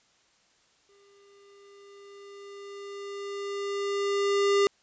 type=tone with exponential growth; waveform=square; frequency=400.9 Hz; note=G4; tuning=39 cents sharp; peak=-20 dBFS; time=0.89-4.67 s; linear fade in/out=1 ms; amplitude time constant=820 ms; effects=white hiss -65 dBFS RMS until 4.82 s + resampled to 16000 Hz